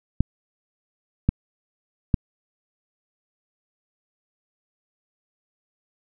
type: clicks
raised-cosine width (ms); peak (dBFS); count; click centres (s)
5; -5; 3; 0.206 / 1.29 / 2.142
effects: none